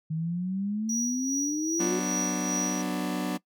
sine exponential sweep, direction up, 155.56 to 370 Hz, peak -27 dBFS, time 0.1-2 s, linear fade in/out 10 ms
triangle tone with tremolo, 5800 Hz, F#8, 35 cents flat, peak -25 dBFS, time 0.89-2.82 s, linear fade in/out 5 ms, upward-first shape sine, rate 2.5 Hz, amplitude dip 55%
40% pulse chord, B minor, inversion second, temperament just, 185.21 / 246.9 / 296.3 Hz, F#3 / B3 / D4, +2 / 0 / +15 cents, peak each -31 / -33 / -31 dBFS, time 1.79-3.38 s, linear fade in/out 20 ms
effects noise-tail reverb RT60 0.1 s tail -21 dB re dry

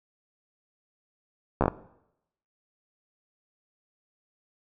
slowing click train, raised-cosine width 1 ms, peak -8 dBFS, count 5, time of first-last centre 1.61-1.681 s, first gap 13 ms, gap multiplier 1.21, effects noise-tail reverb RT60 0.8 s tail -18 dB re dry

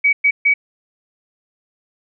sine tone bursts at uneven times, 2269 Hz, C#7, 40 cents sharp, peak -10 dBFS, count 3, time 0.04-0.13 / 0.24-0.31 / 0.45-0.54 s, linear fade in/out 10 ms, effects none

